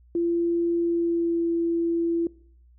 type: tone with pitch glide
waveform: sine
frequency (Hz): 340.8 to 336.5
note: F4 to E4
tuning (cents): -42 to +36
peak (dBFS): -21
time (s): 0.15-2.27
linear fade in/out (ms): 2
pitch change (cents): -22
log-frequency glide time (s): 0.78-1.47
effects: noise-tail reverb RT60 0.6 s tail -22 dB re dry + added 60 Hz sine -52 dBFS peak until 2.78 s